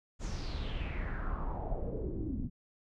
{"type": "noise with low-pass filter sweep", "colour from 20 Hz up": "brown", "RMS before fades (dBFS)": -36, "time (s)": [0.19, 2.5], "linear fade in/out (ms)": 50, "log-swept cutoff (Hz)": [7100, 210], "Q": 4.7, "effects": []}